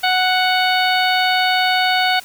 harmonic tone, 740 Hz, F#5, in tune, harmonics 1 / 2 / 3 / 4 / 5 / 6, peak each -17 / -20 / -22 / -23 / -24 / -25 dBFS, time 0.03-2.2 s, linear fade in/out 10 ms, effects white hiss -40 dBFS RMS until 2.24 s

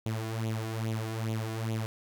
sawtooth tone with flanger, 111.4 Hz, A2, 22 cents sharp, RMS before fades -33 dBFS, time 0.06-1.86 s, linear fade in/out 0 ms, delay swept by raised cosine 0.29 to 2.89 ms, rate 2.4 Hz, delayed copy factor +0.7, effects none

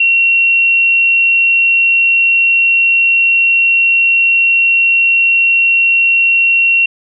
sine tone, 2733 Hz, F7, 38 cents flat, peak -7 dBFS, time 0-6.86 s, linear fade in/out 5 ms, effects none

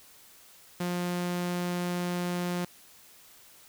sawtooth tone, 176.9 Hz, F3, 23 cents sharp, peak -25 dBFS, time 0.8-2.65 s, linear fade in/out 5 ms, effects white hiss -55 dBFS RMS until 3.68 s

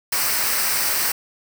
white noise with comb filter, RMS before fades -21 dBFS, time 0.12-1.12 s, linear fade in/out 5 ms, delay 0.29 ms, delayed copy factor -0.55, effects none

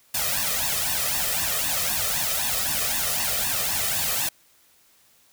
white noise with flanger, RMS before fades -25 dBFS, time 0.14-4.29 s, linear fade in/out 5 ms, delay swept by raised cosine 1.1 to 1.64 ms, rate 3.9 Hz, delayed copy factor +0.85, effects white hiss -59 dBFS RMS until 5.32 s

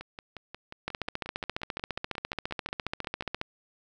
two click trains, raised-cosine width 0.3 ms, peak -15 / -24 dBFS, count 38 / 19, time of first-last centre 0.88-3.414 / 0.01-3.224 s, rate 14.6 / 5.6 Hz, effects none

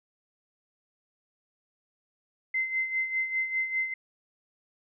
sine tone with tremolo, 2068 Hz, C7, 21 cents flat, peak -24 dBFS, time 2.54-3.94 s, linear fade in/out 5 ms, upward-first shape sine, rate 5 Hz, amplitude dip 65%, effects none

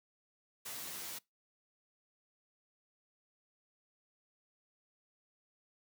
white noise with comb filter, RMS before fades -44 dBFS, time 0.65-1.19 s, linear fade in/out 10 ms, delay 12 ms, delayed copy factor +1, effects noise-tail reverb RT60 0.2 s tail -24 dB re dry + high-pass 100 Hz 12 dB/octave

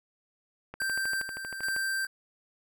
click train, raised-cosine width 0.5 ms, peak -25 dBFS, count 14, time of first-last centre 0.74-1.764 s, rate 12.7 Hz
square tone with tremolo, 1568 Hz, G6, in tune, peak -29 dBFS, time 0.8-2.07 s, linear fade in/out 5 ms, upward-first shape square, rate 1.2 Hz, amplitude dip 60%
effects none

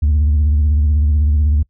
sine tone with vibrato, 74.6 Hz, D2, 28 cents sharp, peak -8 dBFS, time 0.02-1.63 s, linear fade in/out 10 ms, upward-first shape sine, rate 16 Hz, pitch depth 100 cents each way, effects noise-tail reverb RT60 0.1 s tail -25 dB re dry + tanh soft clip ceiling -9 dBFS

